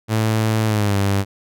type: tone with pitch glide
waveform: sawtooth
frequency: 110 to 99.14 Hz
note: A2 to G2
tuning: 0 to +20 cents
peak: -12 dBFS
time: 0.08-1.25 s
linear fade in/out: 50 ms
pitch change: -180 cents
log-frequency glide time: 0.66-0.96 s
effects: none